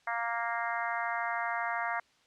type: harmonic tone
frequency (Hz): 233.1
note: A#3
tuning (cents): 0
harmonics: 3 / 4 / 5 / 6 / 7 / 8 / 9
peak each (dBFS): -36 / -37 / -38 / -39 / -39 / -40 / -41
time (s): 0.07-2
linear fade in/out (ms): 5
effects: white hiss -66 dBFS RMS until 2.26 s + low-pass 5000 Hz 12 dB/octave